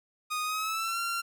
sawtooth tone with pitch glide, 1239 to 1374.8 Hz, D#6 to F6, -8 to -28 cents, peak -26 dBFS, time 0.3-1.22 s, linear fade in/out 20 ms, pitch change +180 cents, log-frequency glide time 0.44-1 s, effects none

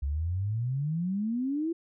sine exponential sweep, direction up, 66.8 to 341.6 Hz, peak -27 dBFS, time 0.02-1.73 s, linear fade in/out 10 ms, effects none

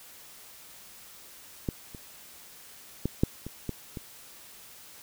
clicks, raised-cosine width 3 ms, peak -15 / -29 / -14 / -8 / -24 / -18 / -23 dBFS, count 7, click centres 1.688 / 1.948 / 3.056 / 3.235 / 3.466 / 3.693 / 3.972 s, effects white hiss -50 dBFS RMS until 5.02 s

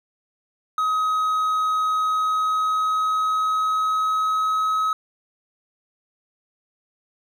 triangle tone with pitch glide, 1266 to 1277.8 Hz, D#6 to D#6, +30 to +46 cents, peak -17 dBFS, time 0.78-4.93 s, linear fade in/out 2 ms, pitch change +16 cents, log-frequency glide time 2.02-4.76 s, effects none

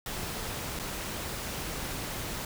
pink noise with dropouts, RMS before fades -36 dBFS, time 0.06-2.45 s, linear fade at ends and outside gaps 2 ms, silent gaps 0.791-0.796 s, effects none

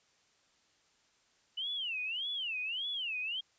sine tone with vibrato, 2914 Hz, F#7, 27 cents flat, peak -34 dBFS, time 1.57-3.41 s, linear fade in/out 10 ms, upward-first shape sine, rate 1.7 Hz, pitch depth 280 cents each way, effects white hiss -70 dBFS RMS until 3.58 s + resampled to 16000 Hz

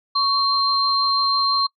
sine tone pair together, 1114 / 4160 Hz, C#6 / C8, +8 / -11 cents, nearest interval octave + major seventh, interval 2281 cents, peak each -19 dBFS, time 0.15-1.67 s, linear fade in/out 10 ms, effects noise-tail reverb RT60 0.1 s tail -25 dB re dry

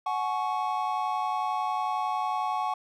triangle chord, F# suspended second, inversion none, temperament equal with one note detuned, 740 / 851 / 1108.7 Hz, F#5 / G#5 / C#6, 0 / +42 / 0 cents, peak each -29 dBFS, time 0.06-2.74 s, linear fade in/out 5 ms, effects none

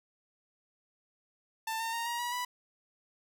sawtooth tone with pitch steps, 891 / 909.2 / 927.8 / 946.7 / 966 / 985.8 Hz, A5 / A#5 / A#5 / A#5 / B5 / B5, +22 / -43 / -8 / +26 / -39 / -3 cents, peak -29 dBFS, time 1.67-2.45 s, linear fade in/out 5 ms, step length 130 ms, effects none

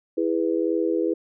sine chord, E major, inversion none, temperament equal with one note detuned, 329.6 / 411.7 / 493.9 Hz, E4 / G#4 / B4, 0 / -15 / 0 cents, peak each -23 / -26 / -26 dBFS, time 0.17-1.14 s, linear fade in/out 10 ms, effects none

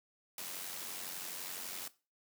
white noise with amplitude modulation, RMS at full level -41 dBFS, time 0.38-1.88 s, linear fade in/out 2 ms, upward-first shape sine, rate 91.9 Hz, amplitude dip 50%, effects noise-tail reverb RT60 0.3 s tail -17 dB re dry + high-pass 150 Hz 12 dB/octave

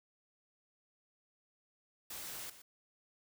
white noise with echo, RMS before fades -45 dBFS, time 2.1-2.5 s, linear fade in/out 5 ms, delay 120 ms, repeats 1, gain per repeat -12 dB, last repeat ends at 2.62 s, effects none

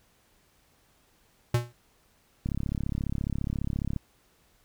square tone with exponential decay, 120 Hz, B2, 49 cents flat, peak -20 dBFS, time 1.54-1.73 s, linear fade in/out 5 ms, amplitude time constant 40 ms
click train, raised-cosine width 5 ms, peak -18 dBFS, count 53, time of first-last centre 2.46-3.963 s, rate 34.6 Hz
effects pink hiss -65 dBFS RMS until 4.64 s

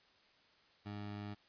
20% pulse tone, 103.1 Hz, G#2, 12 cents flat, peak -38 dBFS, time 0.85-1.35 s, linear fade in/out 20 ms, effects white hiss -68 dBFS RMS until 1.48 s + resampled to 11025 Hz

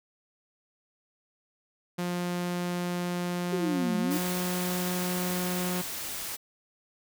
sawtooth tone with pitch glide, 176.7 to 180 Hz, F3 to F#3, +21 to -47 cents, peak -25 dBFS, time 1.98-5.82 s, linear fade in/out 10 ms, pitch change +32 cents, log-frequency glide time 3.49-4.25 s
sine exponential two-way sweep, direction down then up, 392 to 207.7 to 320.8 Hz, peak -27 dBFS, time 3.52-4.18 s, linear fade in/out 10 ms, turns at 3.97 s
white noise, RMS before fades -36 dBFS, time 4.1-6.37 s, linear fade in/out 20 ms
effects none

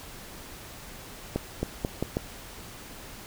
accelerating click train, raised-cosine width 2 ms, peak -13 dBFS, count 5, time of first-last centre 1.36-2.169 s, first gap 270 ms, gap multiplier 0.81, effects pink hiss -44 dBFS RMS until 3.26 s

